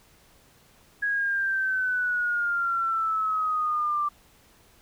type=exponential sweep; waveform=sine; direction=down; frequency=1661.2 to 1174.7 Hz; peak=-23 dBFS; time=1.02-4.09 s; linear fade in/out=10 ms; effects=pink hiss -58 dBFS RMS until 4.81 s